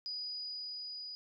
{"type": "tone with level ramp", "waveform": "sine", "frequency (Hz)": 4931, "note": "D#8", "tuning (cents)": -16, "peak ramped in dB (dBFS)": [-37, -42], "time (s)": [0.06, 1.15], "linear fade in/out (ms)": 0, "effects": []}